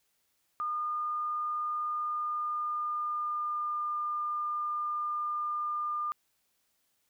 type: tone with pitch glide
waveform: sine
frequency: 1216 to 1204.1 Hz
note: D#6 to D6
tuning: -40 to +43 cents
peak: -30 dBFS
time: 0.6-6.12 s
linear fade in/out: 0 ms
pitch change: -17 cents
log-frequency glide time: 1.87-3.88 s
effects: white hiss -75 dBFS RMS until 7.09 s